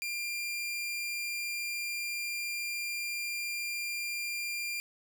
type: tone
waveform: sawtooth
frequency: 2391 Hz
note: D7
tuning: 30 cents sharp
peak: -30 dBFS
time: 0.02-4.8 s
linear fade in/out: 0 ms
effects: none